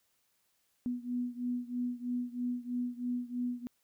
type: beating tone pair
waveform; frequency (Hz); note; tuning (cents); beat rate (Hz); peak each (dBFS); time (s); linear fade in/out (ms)
sine; 244.3 / 247.4; B3 / B3; -19 / +3; 3.1; -35 / -37; 0.86-3.67; 0
effects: white hiss -75 dBFS RMS until 3.83 s